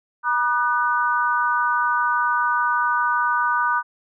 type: tone cluster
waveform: sine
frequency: 963 / 1210 / 1495 Hz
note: B5 / D#6 / F#6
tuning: -44 / -49 / +17 cents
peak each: -22 dBFS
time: 0.23-3.83 s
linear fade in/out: 50 ms
effects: none